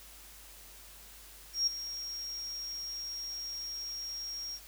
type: tone with ADSR envelope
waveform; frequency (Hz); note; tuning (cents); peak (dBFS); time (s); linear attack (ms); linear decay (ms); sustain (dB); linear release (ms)
sine; 5588; F8; 0; -24; 1.53-4.6; 140; 10; -13; 58
effects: added 50 Hz sine -57 dBFS peak until 4.67 s + white hiss -53 dBFS RMS until 4.67 s